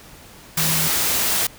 sine tone in noise, 159.4 Hz, D#3, 42 cents sharp, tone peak -25 dBFS, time 0.57-0.88 s, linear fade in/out 5 ms, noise white, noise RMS -20 dBFS, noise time 0.57-1.47 s, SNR -8 dB, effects pink hiss -44 dBFS RMS until 1.58 s

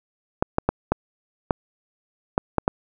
clicks, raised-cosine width 1 ms, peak -4 dBFS, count 8, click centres 0.425 / 0.584 / 0.69 / 0.92 / 1.508 / 2.379 / 2.583 / 2.679 s, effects none

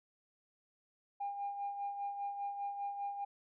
sine tone with tremolo, 805 Hz, G5, 46 cents sharp, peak -34 dBFS, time 1.2-3.25 s, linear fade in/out 10 ms, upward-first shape sine, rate 5 Hz, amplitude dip 55%, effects tanh soft clip ceiling -32 dBFS

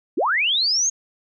sine linear sweep, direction up, 226.2 to 6645 Hz, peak -17 dBFS, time 0.17-0.9 s, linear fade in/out 10 ms, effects none

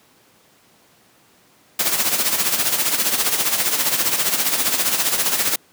white noise with tremolo, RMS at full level -17 dBFS, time 1.79-5.56 s, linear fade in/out 5 ms, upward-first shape sine, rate 15 Hz, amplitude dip 60%, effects pink hiss -54 dBFS RMS until 5.72 s + high-pass 150 Hz 12 dB/octave

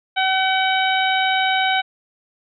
harmonic tone, 759 Hz, F#5, 44 cents sharp, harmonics 1 / 2 / 3 / 4 / 5, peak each -19 / -22 / -24 / -25 / -26 dBFS, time 0.16-1.82 s, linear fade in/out 20 ms, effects none

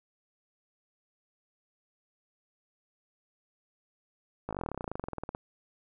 slowing click train, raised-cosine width 1 ms, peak -21 dBFS, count 26, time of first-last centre 4.49-5.349 s, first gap 18 ms, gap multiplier 1.05, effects none

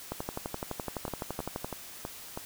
two click trains, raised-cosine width 1 ms, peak -19 / -21 dBFS, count 19 / 5, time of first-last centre 0.12-1.645 / 1.08-2.374 s, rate 11.8 / 3.09 Hz, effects white hiss -46 dBFS RMS until 2.45 s

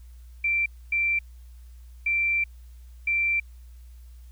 sine tone bursts at uneven times, 2350 Hz, D7, 1 cent sharp, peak -21 dBFS, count 4, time 0.44-0.66 / 0.92-1.19 / 2.06-2.44 / 3.07-3.4 s, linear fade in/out 5 ms, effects added 60 Hz sine -43 dBFS peak until 4.31 s + white hiss -64 dBFS RMS until 4.31 s

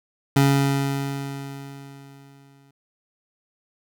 25% pulse tone with exponential decay, 138.59 Hz, C#3, in tune, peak -10 dBFS, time 0.36-2.71 s, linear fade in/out 5 ms, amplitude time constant 510 ms, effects none

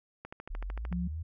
click train, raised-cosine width 0.5 ms, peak -27 dBFS, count 10, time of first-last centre 0.25-0.927 s, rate 13.3 Hz
sine linear sweep, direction up, 34.5 to 84.4 Hz, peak -34 dBFS, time 0.5-1.23 s, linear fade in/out 10 ms
sine tone, 176.9 Hz, F3, 23 cents sharp, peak -31 dBFS, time 0.91-1.08 s, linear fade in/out 10 ms
effects none

